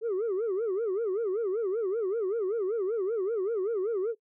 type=tone with vibrato; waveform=sine; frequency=415.3 Hz; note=G#4; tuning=in tune; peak=-24 dBFS; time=0.01-4.15 s; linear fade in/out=50 ms; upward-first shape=sine; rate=5.2 Hz; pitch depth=220 cents each way; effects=noise-tail reverb RT60 0.1 s tail -21 dB re dry + tanh soft clip ceiling -25 dBFS